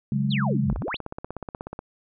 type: chord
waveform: sine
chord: C# suspended fourth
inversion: none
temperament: equal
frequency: 138.59 / 185 / 207.7 Hz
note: C#3 / F#3 / G#3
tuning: 0 / 0 / 0 cents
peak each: -24 / -30 / -25 dBFS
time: 0.12-0.73 s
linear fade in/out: 2 ms
type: exponential two-way sweep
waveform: sine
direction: down then up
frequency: 4516 to 40.01 to 4516 Hz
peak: -27 dBFS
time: 0.3-0.97 s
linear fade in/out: 20 ms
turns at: 0.75 s
type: click train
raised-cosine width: 1 ms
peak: -19 dBFS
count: 19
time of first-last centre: 0.7-1.791 s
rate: 16.5 Hz
effects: none